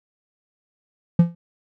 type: tone with exponential decay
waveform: triangle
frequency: 170.7 Hz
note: F3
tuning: 39 cents flat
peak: -5 dBFS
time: 1.19-1.35 s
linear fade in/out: 5 ms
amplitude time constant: 34 ms
effects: none